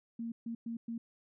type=tone bursts at uneven times; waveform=sine; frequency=231 Hz; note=A#3; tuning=16 cents flat; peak=-36 dBFS; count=4; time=0.19-0.32 / 0.46-0.55 / 0.66-0.77 / 0.88-0.98 s; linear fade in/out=5 ms; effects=none